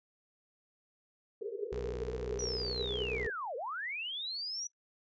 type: band-pass noise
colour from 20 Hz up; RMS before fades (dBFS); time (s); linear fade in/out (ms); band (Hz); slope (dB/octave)
white; -39; 1.41-3.3; 2; 400 to 470; 96
type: tone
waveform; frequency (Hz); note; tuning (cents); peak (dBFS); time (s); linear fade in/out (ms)
sawtooth; 61.9; B1; +5; -36; 1.72-3.27; 0
type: linear two-way sweep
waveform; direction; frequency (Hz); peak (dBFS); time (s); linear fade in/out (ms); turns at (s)
sine; down then up; 5900 to 440 to 5900; -36; 2.39-4.67; 2; 3.56
effects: noise-tail reverb RT60 0.1 s tail -21 dB re dry + resampled to 16000 Hz